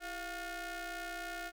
sawtooth ring-modulated tone, 363.9 Hz, F#4, 29 cents flat, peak -33 dBFS, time 0-1.52 s, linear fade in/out 50 ms, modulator 1060 Hz, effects none

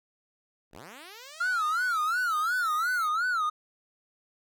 5% pulse linear sweep, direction up, 32.7 to 2217 Hz, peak -33 dBFS, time 0.71-3.1 s, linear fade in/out 50 ms
triangle tone with vibrato, 1354 Hz, E6, 46 cents sharp, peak -23 dBFS, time 1.4-3.5 s, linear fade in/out 10 ms, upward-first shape sine, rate 2.8 Hz, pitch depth 180 cents each way
effects none

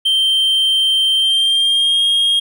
triangle tone with pitch glide, 3136 to 3248 Hz, G7 to G#7, 0 to -39 cents, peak -10 dBFS, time 0.05-2.4 s, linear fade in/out 10 ms, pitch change +61 cents, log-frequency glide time 1.16-2.03 s, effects none

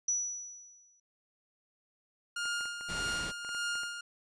sine tone with exponential decay, 5900 Hz, F#8, 6 cents flat, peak -26 dBFS, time 0.08-1 s, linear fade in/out 5 ms, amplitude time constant 200 ms
sawtooth tone with tremolo, 1414 Hz, F6, 21 cents sharp, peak -28 dBFS, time 2.36-4.01 s, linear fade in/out 5 ms, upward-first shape sine, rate 1.7 Hz, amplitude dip 60%
clicks, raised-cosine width 0.5 ms, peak -34 dBFS, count 11, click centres 2.456 / 2.609 / 2.656 / 2.81 / 3.119 / 3.261 / 3.448 / 3.491 / 3.548 / 3.755 / 3.834 s
pink noise, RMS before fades -41 dBFS, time 2.88-3.32 s, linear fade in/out 20 ms
effects resampled to 22050 Hz

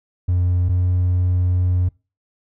triangle tone pair in turn, 89.4 / 90.28 Hz, F2 / F#2, +41 / -42 cents, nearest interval unison, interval 17 cents, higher second, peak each -12 dBFS, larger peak neither, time 0.28-0.69 / 0.69-1.89 s, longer second, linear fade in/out 10 ms, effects noise-tail reverb RT60 0.3 s tail -25 dB re dry + tanh soft clip ceiling -9 dBFS

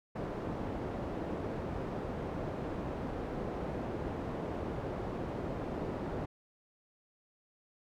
white low-pass noise, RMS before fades -38 dBFS, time 0.15-6.26 s, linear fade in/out 10 ms, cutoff 510 Hz, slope 12 dB/octave, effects none

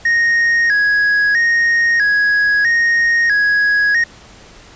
triangle tone with vibrato, 1760 Hz, A6, in tune, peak -9 dBFS, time 0.05-4.04 s, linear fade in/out 5 ms, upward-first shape square, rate 0.77 Hz, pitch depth 97 cents each way, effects pink hiss -41 dBFS RMS until 4.75 s + resampled to 16000 Hz

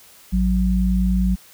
sine tone pair together, 55 / 185 Hz, A1 / F#3, 0 / 0 cents, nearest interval octave + major sixth, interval 2100 cents, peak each -18 dBFS, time 0.32-1.36 s, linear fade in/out 20 ms, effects white hiss -48 dBFS RMS until 1.53 s

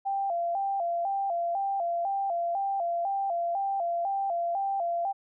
sine tone with vibrato, 735 Hz, F#5, 12 cents flat, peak -26 dBFS, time 0.05-5.13 s, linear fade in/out 20 ms, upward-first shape square, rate 2 Hz, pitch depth 120 cents each way, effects none

